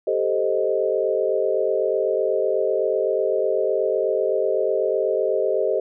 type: chord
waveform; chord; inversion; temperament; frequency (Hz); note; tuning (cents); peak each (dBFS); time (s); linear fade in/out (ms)
sine; A half-diminished seventh; third; equal; 392 / 440 / 523.3 / 622.3; G4 / A4 / C5 / Eb5; 0 / 0 / 0 / 0; -24; 0.07-5.8; 5
effects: none